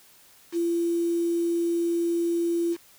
sine tone with quantisation, 340 Hz, F4, 46 cents flat, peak -22 dBFS, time 0.52-2.77 s, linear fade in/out 50 ms, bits 7, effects white hiss -55 dBFS RMS until 2.98 s

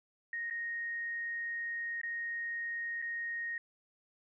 sine tone with dropouts, 1864.7 Hz, A#6, in tune, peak -35 dBFS, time 0.33-3.58 s, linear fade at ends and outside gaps 2 ms, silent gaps 0.5-0.508 / 2.015-2.033 / 3.018-3.023 s, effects none

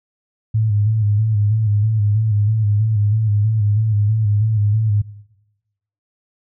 sine tone with vibrato, 106.6 Hz, G#2, 46 cents sharp, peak -13 dBFS, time 0.54-5.02 s, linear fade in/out 10 ms, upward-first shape square, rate 3.1 Hz, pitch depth 51 cents each way, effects noise-tail reverb RT60 1.0 s tail -20 dB re dry

